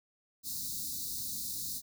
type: band-stop noise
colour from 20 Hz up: white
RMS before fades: -38 dBFS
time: 0.43-1.82 s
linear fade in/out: 50 ms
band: 310 to 3800 Hz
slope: 96 dB/octave
effects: none